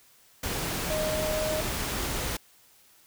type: tone in noise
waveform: sine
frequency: 620 Hz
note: D#5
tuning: 6 cents flat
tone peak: -28 dBFS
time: 0.9-1.61 s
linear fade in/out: 5 ms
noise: pink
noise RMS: -31 dBFS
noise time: 0.43-2.37 s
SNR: 0 dB
effects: white hiss -59 dBFS RMS until 3.06 s